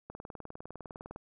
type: click train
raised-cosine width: 1 ms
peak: -29 dBFS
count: 22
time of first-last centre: 0.1-1.161 s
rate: 19.8 Hz
effects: none